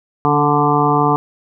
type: harmonic tone with a mistuned harmonic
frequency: 146.83 Hz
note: D3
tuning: in tune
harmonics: 1 / 2 / 3 / 5 / 6 / 7 / 8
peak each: -19 / -19 / -19 / -19 / -19 / -19 / -19 dBFS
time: 0.25-1.16 s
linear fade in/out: 0 ms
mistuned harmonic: 2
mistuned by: -23 cents
effects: none